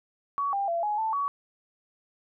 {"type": "tone with pitch steps", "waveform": "sine", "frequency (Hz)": [1126, 796, 679, 838, 883, 1128], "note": ["C#6", "G5", "F5", "G#5", "A5", "C#6"], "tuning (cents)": [27, 26, -49, 15, 6, 30], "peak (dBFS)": -25, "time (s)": [0.38, 1.28], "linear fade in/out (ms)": 0, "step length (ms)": 150, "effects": []}